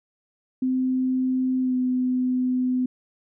sine tone with pitch glide, 257.7 to 253.3 Hz, C4 to B3, -26 to +44 cents, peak -20 dBFS, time 0.62-2.86 s, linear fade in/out 5 ms, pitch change -30 cents, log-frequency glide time 1.61-1.75 s, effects none

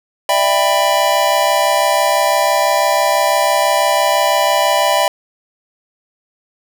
square chord, E minor seventh, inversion third, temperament just, 593.3 / 659.3 / 791.1 / 988.9 Hz, D5 / E5 / G5 / B5, +18 / 0 / +16 / +2 cents, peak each -18 dBFS, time 0.29-5.08 s, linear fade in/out 2 ms, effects none

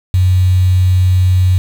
sine tone with quantisation, 92 Hz, F#2, 9 cents flat, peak -7 dBFS, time 0.14-1.58 s, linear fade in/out 0 ms, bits 5, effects none

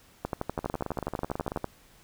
two click trains, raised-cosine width 1 ms, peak -18 / -15 dBFS, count 19 / 18, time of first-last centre 0.59-1.574 / 0.25-1.643 s, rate 18.3 / 12.2 Hz, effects pink hiss -58 dBFS RMS until 2.03 s

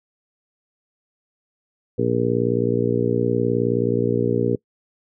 harmonic tone, 59.2 Hz, A#1, 27 cents sharp, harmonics 2 / 3 / 4 / 5 / 6 / 7 / 8, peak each -25 / -28 / -25 / -26 / -28 / -23 / -24 dBFS, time 1.98-4.56 s, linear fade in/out 10 ms, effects noise-tail reverb RT60 0.1 s tail -24 dB re dry

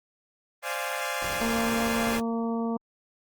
15% pulse chord, D half-diminished seventh, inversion third, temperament equal with one note detuned, 523.3 / 587.3 / 693.6 / 830.6 Hz, C5 / D5 / F5 / Ab5, 0 / 0 / -12 / 0 cents, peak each -28 dBFS, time 0.62-2.21 s, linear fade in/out 50 ms
pink noise, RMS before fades -37 dBFS, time 1.22-2.2 s, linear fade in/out 0 ms
harmonic tone, 229.7 Hz, A#3, 25 cents flat, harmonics 1 / 2 / 3 / 4 / 5, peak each -27 / -33 / -37 / -39 / -41 dBFS, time 1.41-2.77 s, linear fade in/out 5 ms
effects Opus 24 kbps

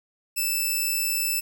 5% pulse tone, 2637 Hz, E7, in tune, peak -14 dBFS, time 0.36-1.41 s, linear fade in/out 20 ms, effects none

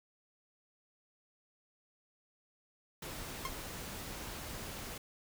pink noise, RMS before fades -44 dBFS, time 3.02-4.98 s, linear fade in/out 5 ms
sawtooth tone with exponential decay, 1063 Hz, C6, 27 cents sharp, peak -29 dBFS, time 3.45-3.53 s, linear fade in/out 2 ms, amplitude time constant 16 ms
effects none

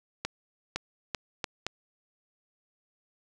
accelerating click train, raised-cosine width 0.2 ms, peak -13 dBFS, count 5, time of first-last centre 0.25-1.666 s, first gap 510 ms, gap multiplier 0.76, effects none

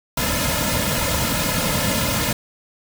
pink noise with comb filter, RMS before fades -21 dBFS, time 0.17-2.33 s, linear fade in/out 5 ms, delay 2.6 ms, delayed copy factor -0.85, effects none

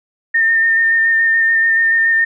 sine tone with vibrato, 1817 Hz, A#6, 45 cents flat, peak -10 dBFS, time 0.34-2.25 s, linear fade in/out 10 ms, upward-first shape square, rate 7 Hz, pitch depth 14 cents each way, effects none

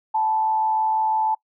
sine tone with frequency modulation, 874 Hz, A5, 12 cents flat, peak -18 dBFS, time 0.14-1.35 s, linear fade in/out 10 ms, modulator 106 Hz, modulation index 0.36, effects noise-tail reverb RT60 0.1 s tail -23 dB re dry

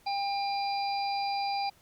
harmonic tone, 800 Hz, G5, 35 cents sharp, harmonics 1 / 3 / 5 / 6, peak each -29 / -40 / -44 / -38 dBFS, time 0.06-1.7 s, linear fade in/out 10 ms, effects pink hiss -62 dBFS RMS until 1.81 s + Opus 48 kbps

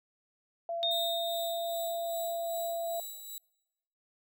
sine tone, 677 Hz, E5, 46 cents sharp, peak -32 dBFS, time 0.69-3 s, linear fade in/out 2 ms
sine tone with exponential decay, 3682 Hz, A#7, 22 cents flat, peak -27 dBFS, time 0.83-3.04 s, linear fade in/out 0 ms, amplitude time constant 480 ms
5% pulse tone with tremolo, 3910 Hz, B7, 18 cents flat, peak -31 dBFS, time 0.91-3.38 s, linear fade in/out 2 ms, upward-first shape sine, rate 2.5 Hz, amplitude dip 50%
effects noise-tail reverb RT60 1.0 s tail -26 dB re dry

